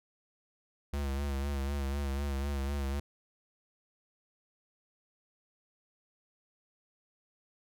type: tone with vibrato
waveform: square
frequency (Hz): 69.7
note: C#2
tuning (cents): +10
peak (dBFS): -32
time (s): 0.93-3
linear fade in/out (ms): 5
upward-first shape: sine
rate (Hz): 4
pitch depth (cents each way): 51
effects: none